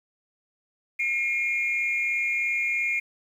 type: tone pair together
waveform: sine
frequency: 2150 / 2407 Hz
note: C7 / D7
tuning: +47 / +42 cents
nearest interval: major second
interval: 195 cents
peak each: -25 dBFS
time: 0.99-3 s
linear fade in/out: 10 ms
effects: tanh soft clip ceiling -17 dBFS + 9-bit